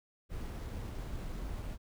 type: noise with sample-and-hold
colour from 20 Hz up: brown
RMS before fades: -40 dBFS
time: 0.29-1.78 s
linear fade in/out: 50 ms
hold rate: 11025 Hz
effects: none